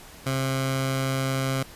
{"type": "tone with notch filter", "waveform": "15% pulse", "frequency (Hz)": 133.5, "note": "C3", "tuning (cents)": 35, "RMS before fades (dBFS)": -26, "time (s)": [0.26, 1.63], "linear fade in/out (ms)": 5, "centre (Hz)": 350, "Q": 1.3, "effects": ["pink hiss -46 dBFS RMS until 1.75 s", "resampled to 32000 Hz"]}